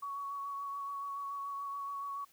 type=tone with vibrato; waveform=sine; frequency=1120 Hz; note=C#6; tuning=18 cents sharp; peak=-37 dBFS; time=0.02-2.25 s; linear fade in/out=10 ms; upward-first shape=sine; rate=7 Hz; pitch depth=17 cents each way; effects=white hiss -66 dBFS RMS until 2.32 s